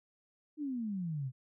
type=exponential sweep; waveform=sine; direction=down; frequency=311.1 to 123.7 Hz; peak=-34 dBFS; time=0.57-1.32 s; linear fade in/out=50 ms; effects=none